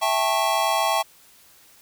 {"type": "chord", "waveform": "square", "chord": "A dominant seventh", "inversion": "second", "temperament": "just", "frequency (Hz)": [660, 792, 880, 1100], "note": ["E5", "G5", "A5", "C#6"], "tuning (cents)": [2, 18, 0, -14], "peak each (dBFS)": -26, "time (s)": [0.01, 1.03], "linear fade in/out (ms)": 20, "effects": ["white hiss -53 dBFS RMS until 1.81 s"]}